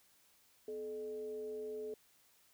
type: tone with frequency modulation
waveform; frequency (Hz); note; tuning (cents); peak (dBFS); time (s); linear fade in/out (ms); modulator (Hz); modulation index
sine; 430; A4; -40; -40; 0.68-1.94; 2; 180; 0.38
effects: white hiss -69 dBFS RMS until 2.53 s